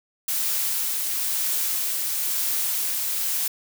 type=noise with tremolo; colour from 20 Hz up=blue; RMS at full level=-24 dBFS; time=0.28-3.48 s; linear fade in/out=5 ms; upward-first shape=triangle; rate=1 Hz; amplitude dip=25%; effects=none